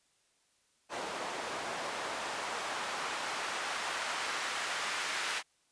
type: noise with band-pass filter sweep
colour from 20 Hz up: white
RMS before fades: -37 dBFS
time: 0.89-5.43 s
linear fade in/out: 50 ms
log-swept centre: 630 to 1600 Hz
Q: 0.92
effects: white hiss -72 dBFS RMS until 5.71 s + resampled to 22050 Hz